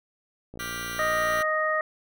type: click train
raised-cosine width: 2 ms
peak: -28 dBFS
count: 52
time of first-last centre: 0.54-1.407 s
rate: 58.8 Hz
type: chord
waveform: sawtooth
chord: G dominant seventh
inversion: second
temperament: just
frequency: 1176 / 1411.2 / 1568 / 1960 Hz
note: D6 / F6 / G6 / B6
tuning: +2 / +18 / 0 / -14 cents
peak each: -34 dBFS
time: 0.59-1.43 s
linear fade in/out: 10 ms
type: harmonic tone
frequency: 622.3 Hz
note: D#5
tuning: in tune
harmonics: 1 / 2 / 3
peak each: -27 / -27 / -27 dBFS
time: 0.99-1.81 s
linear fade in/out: 2 ms
effects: none